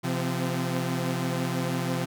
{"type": "tone cluster", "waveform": "sawtooth", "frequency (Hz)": [131.2, 172, 256.3], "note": ["C3", "F3", "C4"], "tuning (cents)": [5, -26, -36], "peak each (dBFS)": [-26, -26, -29], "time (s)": [0.03, 2.06], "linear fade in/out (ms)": 20, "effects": []}